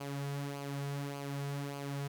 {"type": "tone with flanger", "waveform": "sawtooth", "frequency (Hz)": 141, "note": "C#3", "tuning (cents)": 30, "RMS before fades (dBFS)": -39, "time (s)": [0, 2.08], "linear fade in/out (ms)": 10, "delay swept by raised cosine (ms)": [0.53, 3.43], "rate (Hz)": 1.7, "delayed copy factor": -0.55, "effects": []}